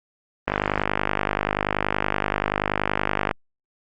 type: click train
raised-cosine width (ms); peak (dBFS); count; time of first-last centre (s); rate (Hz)
0.5; -5; 144; 0.48-3.312; 50.5
effects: Opus 24 kbps